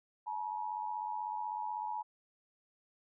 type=tone pair together; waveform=sine; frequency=858.9 / 955 Hz; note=A5 / A#5; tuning=-42 / +42 cents; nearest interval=major second; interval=184 cents; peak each=-38 / -39 dBFS; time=0.26-2.03 s; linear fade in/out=20 ms; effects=none